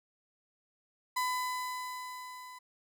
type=tone with level ramp; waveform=35% pulse; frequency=1004 Hz; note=B5; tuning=28 cents sharp; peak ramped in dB=-27 to -45 dBFS; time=1.16-2.59 s; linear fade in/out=10 ms; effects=none